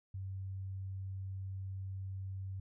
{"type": "tone", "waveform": "sine", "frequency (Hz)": 95.8, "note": "G2", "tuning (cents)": -39, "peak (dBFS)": -39, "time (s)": [0.14, 2.6], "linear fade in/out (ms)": 5, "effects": []}